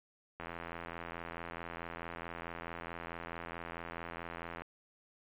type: click train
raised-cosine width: 0.5 ms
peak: -27 dBFS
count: 358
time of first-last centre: 0.4-4.62 s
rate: 84.6 Hz
effects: resampled to 8000 Hz